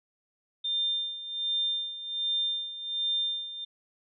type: tone with tremolo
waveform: sine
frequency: 3600 Hz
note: A7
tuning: 39 cents sharp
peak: -25 dBFS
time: 0.64-3.65 s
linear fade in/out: 10 ms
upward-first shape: sine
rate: 1.3 Hz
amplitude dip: 75%
effects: none